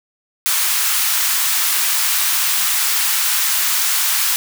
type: high-pass noise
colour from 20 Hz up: white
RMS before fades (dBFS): -17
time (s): 0.46-4.36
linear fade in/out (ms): 0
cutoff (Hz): 950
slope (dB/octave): 24
effects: none